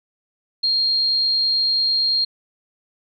sine tone, 4223 Hz, C8, 15 cents sharp, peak -16 dBFS, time 0.63-2.25 s, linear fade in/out 10 ms, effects none

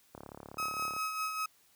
click train, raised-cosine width 1 ms, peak -31 dBFS, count 30, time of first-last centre 0.15-0.965 s, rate 35.6 Hz
35% pulse tone with tremolo, 1276 Hz, D#6, 43 cents sharp, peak -30 dBFS, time 0.58-1.46 s, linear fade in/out 5 ms, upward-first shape sine, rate 5 Hz, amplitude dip 45%
effects white hiss -66 dBFS RMS until 1.75 s + high-pass 60 Hz 12 dB/octave

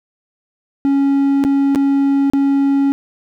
triangle tone with dropouts, 277.2 Hz, C#4, in tune, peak -9 dBFS, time 0.85-2.92 s, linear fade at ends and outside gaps 0 ms, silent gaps 1.439-1.449 / 1.749-1.758 / 2.3-2.335 s, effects none

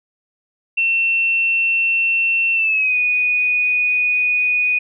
sine tone with pitch glide, 2700 to 2476 Hz, E7 to D#7, +41 to -9 cents, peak -14 dBFS, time 0.77-4.79 s, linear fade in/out 10 ms, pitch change -150 cents, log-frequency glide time 2.54-2.97 s, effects none

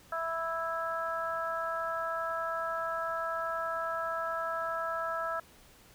harmonic tone, 329.6 Hz, E4, in tune, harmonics 2 / 3 / 4 / 5, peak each -36 / -41 / -34 / -40 dBFS, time 0.12-5.4 s, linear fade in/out 5 ms, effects pink hiss -58 dBFS RMS until 5.94 s

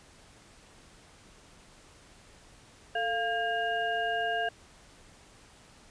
sine tone cluster, 443.2 / 695 / 1617 / 2838 Hz, A4 / F5 / G#6 / F7, +13 / -9 / -47 / +27 cents, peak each -37 / -30 / -32 / -39 dBFS, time 2.95-4.49 s, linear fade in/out 5 ms, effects pink hiss -56 dBFS RMS until 5.9 s + resampled to 22050 Hz

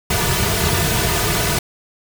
pink noise with comb filter, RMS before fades -18 dBFS, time 0.1-1.59 s, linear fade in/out 5 ms, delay 3.7 ms, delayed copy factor -0.9, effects none

